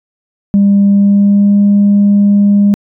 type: tone with pitch glide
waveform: sine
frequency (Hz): 200.2 to 202.8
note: G3 to G#3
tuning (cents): +37 to -41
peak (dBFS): -3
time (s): 0.54-2.74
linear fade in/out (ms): 0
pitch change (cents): +22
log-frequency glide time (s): 0.91-1.56
effects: tanh soft clip ceiling -2 dBFS